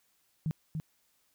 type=tone with echo; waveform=sine; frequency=157.1 Hz; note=D#3; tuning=17 cents sharp; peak=-28 dBFS; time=0.46-0.51 s; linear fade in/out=0 ms; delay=290 ms; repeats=1; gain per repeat=-4 dB; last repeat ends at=0.8 s; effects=white hiss -72 dBFS RMS until 1.34 s